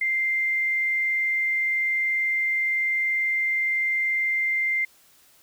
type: tone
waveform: sine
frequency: 2093 Hz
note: C7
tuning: in tune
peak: -21 dBFS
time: 0.01-4.85 s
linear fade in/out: 5 ms
effects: white hiss -57 dBFS RMS until 5.42 s